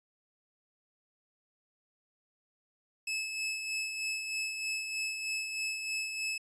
sawtooth tone with tremolo, 2600 Hz, E7, 24 cents flat, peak -28 dBFS, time 3.07-6.38 s, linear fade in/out 5 ms, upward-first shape sine, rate 3.2 Hz, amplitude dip 45%, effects resampled to 22050 Hz

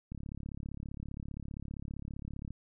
click train, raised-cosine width 5 ms, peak -29 dBFS, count 85, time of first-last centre 0.12-2.506 s, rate 35.2 Hz, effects none

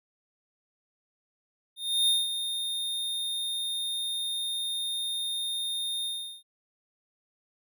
square tone with ADSR envelope, 3659 Hz, A#7, 33 cents flat, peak -21 dBFS, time 1.76-6.43 s, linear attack 320 ms, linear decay 190 ms, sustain -9 dB, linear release 380 ms, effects none

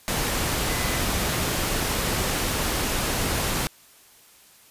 sine tone in noise, 2017 Hz, B6, 36 cents sharp, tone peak -35 dBFS, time 0.69-1 s, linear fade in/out 0 ms, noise pink, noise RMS -25 dBFS, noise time 0.08-3.67 s, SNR -13 dB, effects white hiss -53 dBFS RMS until 4.7 s + resampled to 32000 Hz

